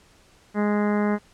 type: harmonic tone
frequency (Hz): 207.7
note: G#3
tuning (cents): 0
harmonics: 1 / 2 / 3 / 4 / 5 / 6 / 7 / 8 / 9 / 10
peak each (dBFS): -21 / -27 / -31 / -33 / -35 / -37 / -38 / -39 / -40 / -41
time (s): 0.54-1.19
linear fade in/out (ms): 50
effects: pink hiss -56 dBFS RMS until 1.33 s + low-pass 9000 Hz 12 dB/octave